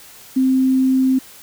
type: tone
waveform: sine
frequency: 261.6 Hz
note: C4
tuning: in tune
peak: -12 dBFS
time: 0.36-1.19 s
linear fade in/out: 10 ms
effects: white hiss -42 dBFS RMS until 1.42 s